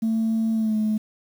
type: tone with pitch glide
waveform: sine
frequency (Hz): 223.4 to 215.4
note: A3 to A3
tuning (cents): +27 to -37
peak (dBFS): -18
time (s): 0.02-0.98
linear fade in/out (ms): 10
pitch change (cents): -64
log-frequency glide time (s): 0.54-0.76
effects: tanh soft clip ceiling -17 dBFS + 8-bit